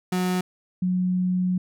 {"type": "tone pair in turn", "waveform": ["35% pulse", "sine"], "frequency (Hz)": [182.4, 182.4], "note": ["F#3", "F#3"], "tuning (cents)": [-24, -24], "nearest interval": "unison", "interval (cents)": 0, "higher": "neither", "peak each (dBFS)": -20, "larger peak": "neither", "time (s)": [[0.12, 0.41], [0.82, 1.58]], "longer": "second", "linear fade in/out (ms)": 5, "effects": []}